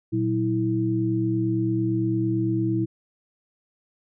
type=tone cluster; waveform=sine; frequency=118.7 / 187.6 / 325.8 Hz; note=A#2 / F#3 / E4; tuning=+32 / +24 / -20 cents; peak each=-25 / -30 / -23 dBFS; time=0.12-2.86 s; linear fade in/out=20 ms; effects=none